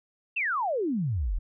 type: exponential sweep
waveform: sine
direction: down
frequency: 2794 to 35.44 Hz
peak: -25 dBFS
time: 0.36-1.39 s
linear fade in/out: 10 ms
effects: none